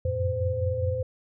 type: tone cluster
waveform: sine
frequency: 88.5 / 93.4 / 112.5 / 514 Hz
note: F2 / F#2 / A2 / C5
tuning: +23 / +17 / +39 / -31 cents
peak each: -29 / -31 / -32 / -28 dBFS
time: 0.05-1.03 s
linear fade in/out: 5 ms
effects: none